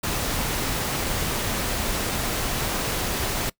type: noise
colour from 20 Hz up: pink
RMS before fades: -26 dBFS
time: 0.03-3.5 s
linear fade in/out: 10 ms
effects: noise-tail reverb RT60 0.1 s tail -22 dB re dry